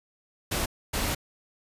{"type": "noise bursts at uneven times", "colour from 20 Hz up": "pink", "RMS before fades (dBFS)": -28, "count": 2, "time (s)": [[0.51, 0.66], [0.93, 1.15]], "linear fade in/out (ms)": 10, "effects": ["resampled to 32000 Hz"]}